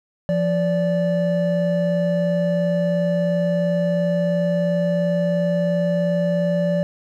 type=tone pair together; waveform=triangle; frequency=173 / 581.9 Hz; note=F3 / D5; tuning=-16 / -16 cents; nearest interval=octave + major sixth; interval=2100 cents; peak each=-18 dBFS; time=0.29-6.83 s; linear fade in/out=0 ms; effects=none